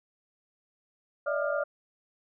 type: tone cluster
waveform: sine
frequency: 578 / 627 / 664 / 1202 / 1404 Hz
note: D5 / D#5 / E5 / D6 / F6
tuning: -28 / +13 / +12 / +40 / +9 cents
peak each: -29 / -34 / -37 / -37 / -34 dBFS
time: 1.26-1.64 s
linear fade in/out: 10 ms
effects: none